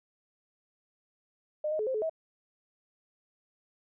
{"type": "tone with pitch steps", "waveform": "sine", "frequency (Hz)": [607, 622, 428.9, 523, 430.4, 643], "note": ["D#5", "D#5", "A4", "C5", "A4", "E5"], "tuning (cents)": [-43, -1, -44, -1, -38, -43], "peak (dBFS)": -28, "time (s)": [1.64, 2.096], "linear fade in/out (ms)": 5, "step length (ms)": 76, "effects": []}